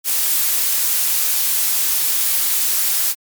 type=noise; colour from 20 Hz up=blue; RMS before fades=-17 dBFS; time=0.04-3.15 s; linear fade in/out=50 ms; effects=MP3 96 kbps